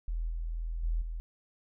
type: tone with level steps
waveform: sine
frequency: 41.2 Hz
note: E1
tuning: in tune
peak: -30 / -32 / -27 / -34 dBFS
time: 0.08-1.2 s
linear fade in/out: 0 ms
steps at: 0.29 / 0.83 / 1.01 s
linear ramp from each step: 10 ms
effects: none